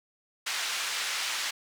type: band-pass noise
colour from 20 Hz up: pink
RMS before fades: -32 dBFS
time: 0.46-1.51 s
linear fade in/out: 10 ms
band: 1600 to 6900 Hz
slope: 12 dB/octave
effects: none